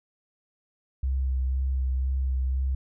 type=tone with vibrato; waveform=sine; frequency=65.41 Hz; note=C2; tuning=in tune; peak=-23 dBFS; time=1.03-2.75 s; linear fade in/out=5 ms; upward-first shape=sine; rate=2 Hz; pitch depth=22 cents each way; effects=none